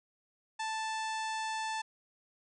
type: harmonic tone with a mistuned harmonic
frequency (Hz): 880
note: A5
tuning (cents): 0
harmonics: 1 / 2 / 3 / 4 / 5 / 6 / 7 / 8 / 9 / 10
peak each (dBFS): -35 / -41 / -45 / -47 / -49 / -51 / -52 / -53 / -54 / -55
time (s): 0.59-1.82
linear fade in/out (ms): 10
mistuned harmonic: 8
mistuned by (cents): -19
effects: none